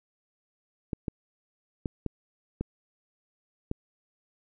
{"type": "clicks", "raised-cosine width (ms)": 3, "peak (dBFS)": -17, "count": 6, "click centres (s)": [0.932, 1.082, 1.858, 2.063, 2.61, 3.714], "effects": []}